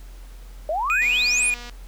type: exponential sweep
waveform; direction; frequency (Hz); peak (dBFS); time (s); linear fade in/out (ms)
sine; up; 587 to 10590; -21; 0.69-1.5; 2
type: tone with vibrato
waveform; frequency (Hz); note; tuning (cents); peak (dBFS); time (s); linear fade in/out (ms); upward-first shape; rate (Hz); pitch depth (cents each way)
triangle; 2471; D#7; -13; -18; 0.9-1.54; 0; triangle; 4.5; 21
type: click train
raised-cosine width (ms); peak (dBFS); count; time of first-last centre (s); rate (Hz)
0.2; -22; 164; 1.02-1.696; 241
effects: added 43 Hz sine -37 dBFS peak until 1.87 s + pink hiss -52 dBFS RMS until 1.87 s